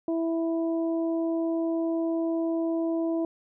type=harmonic tone; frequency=329.6 Hz; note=E4; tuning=in tune; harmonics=1 / 2 / 3; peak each=-25 / -32 / -44 dBFS; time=0.08-3.25 s; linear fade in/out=2 ms; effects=none